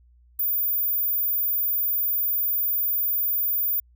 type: tone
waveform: sine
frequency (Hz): 14860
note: A#9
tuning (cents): -7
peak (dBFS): -21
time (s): 0.39-3.8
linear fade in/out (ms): 5
effects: added 60 Hz sine -53 dBFS peak until 3.95 s